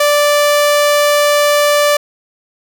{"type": "tone", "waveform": "sawtooth", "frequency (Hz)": 586, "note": "D5", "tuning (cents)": -4, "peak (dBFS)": -5, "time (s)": [0, 1.97], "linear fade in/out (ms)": 5, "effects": []}